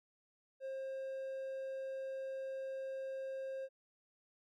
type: tone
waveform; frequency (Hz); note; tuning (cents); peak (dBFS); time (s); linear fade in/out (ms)
triangle; 533; C5; +32; -38; 0.6-3.69; 50
effects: none